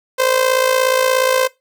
sawtooth tone with amplitude modulation, 518 Hz, C5, 17 cents flat, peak -6 dBFS, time 0.18-1.48 s, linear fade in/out 20 ms, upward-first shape sine, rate 56.9 Hz, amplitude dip 70%, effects noise-tail reverb RT60 0.2 s tail -20 dB re dry

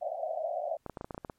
white band-pass noise, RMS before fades -34 dBFS, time 0.01-0.77 s, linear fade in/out 10 ms, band 580 to 710 Hz, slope 96 dB/octave
clicks, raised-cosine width 1 ms, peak -24 dBFS, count 10, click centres 0.863 / 0.897 / 0.972 / 1.011 / 1.045 / 1.108 / 1.146 / 1.179 / 1.248 / 1.298 s
effects pink hiss -75 dBFS RMS until 1.38 s + MP3 64 kbps

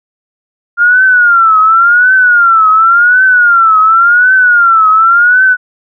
sine tone with vibrato, 1396.9 Hz, F6, in tune, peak -3 dBFS, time 0.77-5.57 s, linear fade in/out 50 ms, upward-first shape triangle, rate 0.91 Hz, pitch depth 170 cents each way, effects none

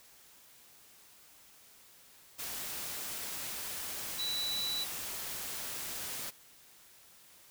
sine tone in noise, 3946 Hz, B7, 2 cents flat, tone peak -33 dBFS, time 4.18-4.85 s, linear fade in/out 20 ms, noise white, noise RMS -40 dBFS, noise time 2.38-6.31 s, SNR +4 dB, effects white hiss -59 dBFS RMS until 7.5 s

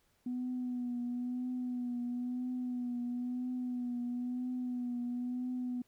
sine tone with vibrato, 246.9 Hz, B3, in tune, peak -33 dBFS, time 0.26-5.82 s, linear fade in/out 5 ms, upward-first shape triangle, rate 1 Hz, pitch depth 37 cents each way, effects tanh soft clip ceiling -30 dBFS + pink hiss -73 dBFS RMS until 5.87 s

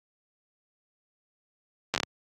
slowing click train, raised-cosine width 0.2 ms, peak -8 dBFS, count 6, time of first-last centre 1.94-2.033 s, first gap 9 ms, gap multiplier 1.37, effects high-pass 100 Hz 12 dB/octave + Opus 48 kbps

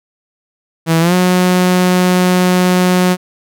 sawtooth tone with pitch glide, 163.7 to 181.64 Hz, E3 to F#3, -12 to -32 cents, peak -5 dBFS, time 0.86-3.17 s, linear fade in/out 50 ms, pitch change +180 cents, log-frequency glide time 1-1.14 s, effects none

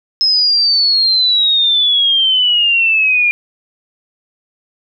sine exponential sweep, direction down, 5180 to 2400 Hz, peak -9 dBFS, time 0.21-3.31 s, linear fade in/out 0 ms, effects none

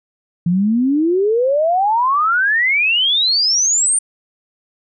sine exponential sweep, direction up, 167 to 9200 Hz, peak -12 dBFS, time 0.46-3.99 s, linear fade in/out 5 ms, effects none

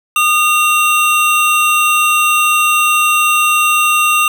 square tone pair together, 1222.3 / 2744 Hz, D#6 / F7, -31 / -31 cents, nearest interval octave + major second, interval 1400 cents, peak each -13 dBFS, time 0.16-4.28 s, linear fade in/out 2 ms, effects none

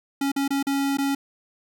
square tone with dropouts, 277.2 Hz, C#4, in tune, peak -22 dBFS, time 0.21-1.15 s, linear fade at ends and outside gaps 5 ms, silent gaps 0.318-0.362 / 0.479-0.505 / 0.628-0.668 / 0.972-0.984 s, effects none

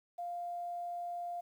sine tone with quantisation, 699 Hz, F5, 1 cent sharp, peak -37 dBFS, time 0.18-1.41 s, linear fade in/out 10 ms, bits 11, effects none

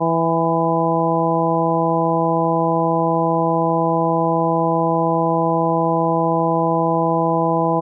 harmonic tone with a mistuned harmonic, 164.81 Hz, E3, in tune, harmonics 1 / 2 / 3 / 4 / 5 / 6, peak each -22 / -22 / -22 / -22 / -22 / -22 dBFS, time 0-7.81 s, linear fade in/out 20 ms, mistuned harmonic 6, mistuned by +22 cents, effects none

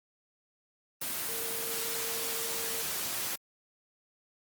sine tone in noise, 457.2 Hz, A#4, 34 cents flat, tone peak -42 dBFS, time 1.28-2.83 s, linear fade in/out 10 ms, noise white, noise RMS -34 dBFS, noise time 1.01-3.36 s, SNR -11 dB, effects high-pass 100 Hz 12 dB/octave + Opus 24 kbps

